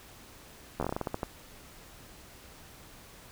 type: slowing click train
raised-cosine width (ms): 1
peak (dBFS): -17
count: 12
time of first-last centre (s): 0.8-1.232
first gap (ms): 12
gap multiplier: 1.22
effects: pink hiss -52 dBFS RMS until 3.31 s